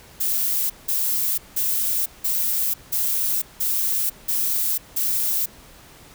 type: noise bursts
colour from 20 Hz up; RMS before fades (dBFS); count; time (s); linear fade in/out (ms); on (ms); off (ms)
violet; -22; 8; 0.2-5.46; 10; 500; 180
effects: pink hiss -47 dBFS RMS until 6.14 s